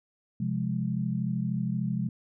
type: chord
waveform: sine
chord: F minor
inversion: second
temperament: equal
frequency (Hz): 130.81 / 174.61 / 207.7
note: C3 / F3 / Ab3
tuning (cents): 0 / 0 / 0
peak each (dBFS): -31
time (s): 0.4-2.09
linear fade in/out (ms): 5
effects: none